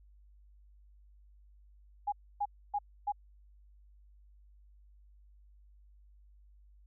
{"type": "tone bursts", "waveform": "sine", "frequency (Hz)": 820, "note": "G#5", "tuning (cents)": -22, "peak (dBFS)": -29, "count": 4, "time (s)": [2.07, 3.122], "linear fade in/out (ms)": 10, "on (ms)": 53, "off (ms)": 280, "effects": ["added 50 Hz sine -57 dBFS peak until 6.86 s"]}